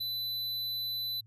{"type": "tone", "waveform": "square", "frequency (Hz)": 4000, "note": "B7", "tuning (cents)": 21, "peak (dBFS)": -33, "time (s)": [0, 1.21], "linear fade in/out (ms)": 10, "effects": ["added 110 Hz sine -55 dBFS peak until 1.26 s", "resampled to 32000 Hz"]}